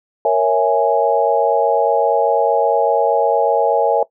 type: chord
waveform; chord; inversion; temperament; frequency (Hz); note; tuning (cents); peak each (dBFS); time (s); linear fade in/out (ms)
sine; A# half-diminished seventh; none; equal; 466.2 / 554.4 / 659.3 / 830.6; A#4 / C#5 / E5 / G#5; 0 / 0 / 0 / 0; -17; 0.25-4.03; 2
effects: noise-tail reverb RT60 0.1 s tail -19 dB re dry